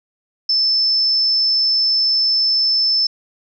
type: tone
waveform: sine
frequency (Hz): 5274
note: E8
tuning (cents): 0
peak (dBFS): -13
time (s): 0.49-3.07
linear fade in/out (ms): 5
effects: none